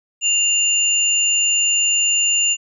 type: tone pair together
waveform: sine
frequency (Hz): 2794 / 7040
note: F7 / A8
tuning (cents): 0 / 0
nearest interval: octave + major third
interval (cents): 1600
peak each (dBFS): -17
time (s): 0.21-2.57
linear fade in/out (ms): 50
effects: none